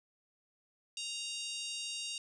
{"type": "harmonic tone", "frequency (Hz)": 932.3, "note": "A#5", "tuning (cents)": 0, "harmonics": [3, 4, 5, 6, 7, 8, 9, 10], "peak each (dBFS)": [-42, -44, -46, -48, -49, -50, -51, -52], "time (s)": [0.97, 2.18], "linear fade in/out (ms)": 2, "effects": ["12-bit"]}